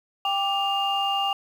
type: tone cluster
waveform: sine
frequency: 791 / 1173 / 2812 Hz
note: G5 / D6 / F7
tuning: +15 / -2 / +11 cents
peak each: -24 / -29 / -25 dBFS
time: 0.25-1.33 s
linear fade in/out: 2 ms
effects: tanh soft clip ceiling -15 dBFS + 8-bit